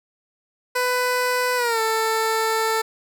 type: tone with pitch glide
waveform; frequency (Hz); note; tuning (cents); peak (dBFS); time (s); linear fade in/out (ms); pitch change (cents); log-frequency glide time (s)
15% pulse; 498.8 to 444.4; B4 to A4; +17 to +17; -13; 0.75-2.82; 10; -200; 1.56-1.8
effects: none